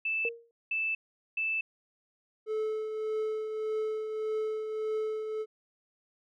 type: tone bursts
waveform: sine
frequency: 2637 Hz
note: E7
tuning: in tune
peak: -28 dBFS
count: 3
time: 0.05-1.61 s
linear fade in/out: 5 ms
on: 240 ms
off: 420 ms
type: tone with exponential decay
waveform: sine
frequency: 465.7 Hz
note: A#4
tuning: 2 cents flat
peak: -29 dBFS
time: 0.25-0.51 s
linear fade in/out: 1 ms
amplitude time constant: 56 ms
type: tone with tremolo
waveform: triangle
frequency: 434 Hz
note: A4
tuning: 24 cents flat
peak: -26 dBFS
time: 2.46-5.46 s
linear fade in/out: 50 ms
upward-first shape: triangle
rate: 1.7 Hz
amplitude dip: 50%
effects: none